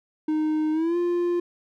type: tone with pitch glide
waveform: triangle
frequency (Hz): 309.3 to 349.2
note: D#4 to F4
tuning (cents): -10 to 0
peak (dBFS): -19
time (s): 0.28-1.4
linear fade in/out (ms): 5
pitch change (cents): +210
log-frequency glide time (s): 0.72-0.97
effects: none